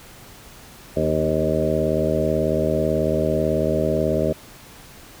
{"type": "harmonic tone with a mistuned harmonic", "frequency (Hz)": 78.2, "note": "D#2", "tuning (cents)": 9, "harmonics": [1, 2, 3, 4, 5, 6, 7, 8], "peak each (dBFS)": [-29, -26, -27, -29, -25, -28, -25, -24], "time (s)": [0.96, 4.33], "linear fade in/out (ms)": 10, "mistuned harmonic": 4, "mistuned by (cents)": -29, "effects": ["pink hiss -44 dBFS RMS until 5.2 s"]}